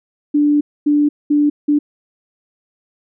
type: tone bursts at uneven times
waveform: sine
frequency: 293.7 Hz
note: D4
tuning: in tune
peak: -10 dBFS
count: 4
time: 0.34-0.61 / 0.86-1.09 / 1.3-1.5 / 1.68-1.79 s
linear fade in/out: 10 ms
effects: none